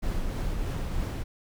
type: noise with tremolo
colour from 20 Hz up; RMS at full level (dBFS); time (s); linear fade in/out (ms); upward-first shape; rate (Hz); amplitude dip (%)
brown; -28; 0.02-1.24; 20; triangle; 3.2; 30
effects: none